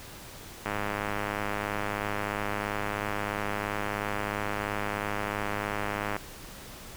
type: click train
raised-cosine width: 0.5 ms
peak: -15 dBFS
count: 568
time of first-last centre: 0.66-6.165 s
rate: 103 Hz
effects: pink hiss -45 dBFS RMS until 6.96 s